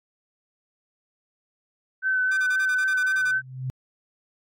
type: tone with vibrato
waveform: sine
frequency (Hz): 1522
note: F#6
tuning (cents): +48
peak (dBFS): -20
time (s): 2.02-3.42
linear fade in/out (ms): 50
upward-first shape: sine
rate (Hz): 3.8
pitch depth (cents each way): 17
type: tone bursts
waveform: 10% pulse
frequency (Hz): 1200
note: D6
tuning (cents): +37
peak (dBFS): -27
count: 11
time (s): 2.31-3.315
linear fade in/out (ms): 10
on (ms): 65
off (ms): 29
type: tone with exponential growth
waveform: sine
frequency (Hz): 129.6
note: C3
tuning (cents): -16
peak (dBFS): -24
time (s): 3.14-3.7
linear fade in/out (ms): 0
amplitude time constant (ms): 120
effects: AAC 48 kbps